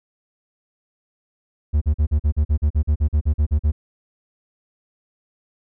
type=tone bursts; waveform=triangle; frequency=74.8 Hz; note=D2; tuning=32 cents sharp; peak=-12 dBFS; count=16; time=1.73-3.72 s; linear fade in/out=20 ms; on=85 ms; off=42 ms; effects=none